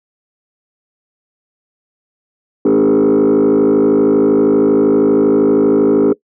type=tone with frequency modulation; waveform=sine; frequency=349.2 Hz; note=F4; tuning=in tune; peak=-5 dBFS; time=2.65-6.13 s; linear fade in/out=5 ms; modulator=52.7 Hz; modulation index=2.1; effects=noise-tail reverb RT60 0.1 s tail -20 dB re dry + tanh soft clip ceiling -7 dBFS